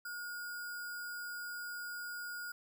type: tone with sample-and-hold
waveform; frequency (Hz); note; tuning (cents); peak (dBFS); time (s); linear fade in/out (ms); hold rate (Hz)
sine; 1438; F#6; -50; -40; 0.05-2.52; 5; 6300
effects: none